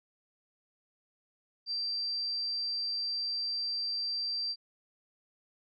sine tone, 4699 Hz, D8, in tune, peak -31 dBFS, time 1.66-4.56 s, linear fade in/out 50 ms, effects none

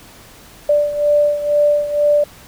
sine beating tone pair, 587.3 / 589.4 Hz, D5 / D5, 0 / +6 cents, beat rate 2.1 Hz, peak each -13 / -18 dBFS, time 0.69-2.24 s, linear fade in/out 5 ms, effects pink hiss -42 dBFS RMS until 2.47 s

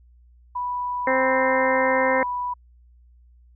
sine tone, 985 Hz, B5, 5 cents flat, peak -24 dBFS, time 0.55-2.54 s, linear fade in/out 10 ms
harmonic tone, 261.6 Hz, C4, in tune, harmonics 1 / 2 / 3 / 4 / 5 / 6 / 7 / 8, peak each -28 / -21 / -29 / -30 / -35 / -31 / -26 / -28 dBFS, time 1.07-2.23 s, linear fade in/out 2 ms
effects added 60 Hz sine -50 dBFS peak until 3.55 s

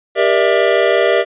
square chord, E half-diminished seventh, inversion first, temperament just, 395.6 / 474.7 / 593.3 / 659.3 Hz, G4 / Bb4 / D5 / E5, +16 / +31 / +18 / 0 cents, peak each -17 dBFS, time 0.15-1.25 s, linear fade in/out 50 ms, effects resampled to 8000 Hz

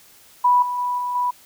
sine tone with level steps, 984 Hz, B5, 7 cents flat, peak -12 / -22 / -20 / -22 / -18 dBFS, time 0.44-1.31 s, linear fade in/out 10 ms, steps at 0.62 / 0.78 / 0.98 / 1.15 s, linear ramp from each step 5 ms, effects white hiss -50 dBFS RMS until 1.45 s

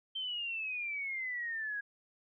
sine exponential sweep, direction down, 3136 to 1637 Hz, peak -35 dBFS, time 0.15-1.81 s, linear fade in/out 10 ms, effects none

